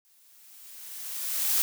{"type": "noise with exponential growth", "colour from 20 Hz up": "blue", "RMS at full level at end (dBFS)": -23, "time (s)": [0.05, 1.62], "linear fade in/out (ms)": 0, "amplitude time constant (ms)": 340, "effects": []}